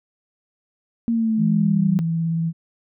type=exponential sweep; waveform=sine; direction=down; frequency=233.1 to 189.9 Hz; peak=-17 dBFS; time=1.08-1.99 s; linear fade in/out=0 ms
type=tone with vibrato; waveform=sine; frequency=164.81 Hz; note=E3; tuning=in tune; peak=-19 dBFS; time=1.37-2.53 s; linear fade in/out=50 ms; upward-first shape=sine; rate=17 Hz; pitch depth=14 cents each way
effects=none